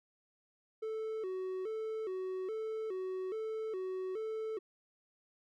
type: tone with vibrato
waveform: triangle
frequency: 405.3 Hz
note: G#4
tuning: 42 cents flat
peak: -34 dBFS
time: 0.82-4.59 s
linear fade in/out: 10 ms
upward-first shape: square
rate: 1.2 Hz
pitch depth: 140 cents each way
effects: none